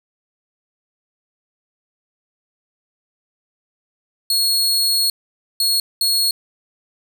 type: tone bursts at uneven times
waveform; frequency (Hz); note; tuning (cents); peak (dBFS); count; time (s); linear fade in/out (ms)
sawtooth; 4322; C#8; -45; -12; 3; 4.3-5.1 / 5.6-5.8 / 6.01-6.31; 2
effects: none